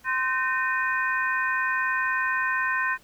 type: tone cluster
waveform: sine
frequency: 1039 / 1538 / 1828 / 2478 Hz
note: C6 / G6 / A#6 / D#7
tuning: -12 / -33 / -34 / -8 cents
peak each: -28 / -27 / -27 / -34 dBFS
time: 0.04-2.98 s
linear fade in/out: 50 ms
effects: pink hiss -57 dBFS RMS until 3.03 s